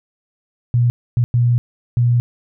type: tone bursts at uneven times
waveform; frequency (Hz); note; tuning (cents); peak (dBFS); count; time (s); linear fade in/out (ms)
sine; 120.6; B2; -41; -11; 4; 0.74-0.9 / 1.17-1.24 / 1.34-1.58 / 1.97-2.2; 0
effects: none